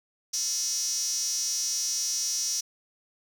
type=tone with high-pass filter; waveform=square; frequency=196 Hz; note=G3; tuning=in tune; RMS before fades=-29 dBFS; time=0.33-2.61 s; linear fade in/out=10 ms; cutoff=5700 Hz; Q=8.1; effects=none